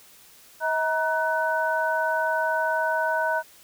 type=tone cluster; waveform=sine; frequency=638 / 945 / 1501 Hz; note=D#5 / A#5 / F#6; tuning=+43 / +23 / +24 cents; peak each=-26 dBFS; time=0.6-3.43 s; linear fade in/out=50 ms; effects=white hiss -52 dBFS RMS until 3.63 s